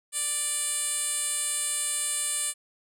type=tone with band-pass filter; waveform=10% pulse; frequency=587.3 Hz; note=D5; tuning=in tune; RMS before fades=-29 dBFS; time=0.12-2.54 s; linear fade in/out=50 ms; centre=9000 Hz; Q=2.7; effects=none